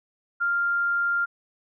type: tone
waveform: sine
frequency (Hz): 1396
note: F6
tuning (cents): -1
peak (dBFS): -21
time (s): 0.4-1.26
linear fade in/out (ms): 20
effects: none